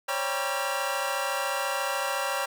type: tone cluster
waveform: 25% pulse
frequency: 539 / 573 / 792 / 962 / 1366 Hz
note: C#5 / D5 / G5 / B5 / F6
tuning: -49 / -43 / +18 / -46 / -39 cents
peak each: -30 dBFS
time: 0.08-2.46 s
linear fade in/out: 10 ms
effects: none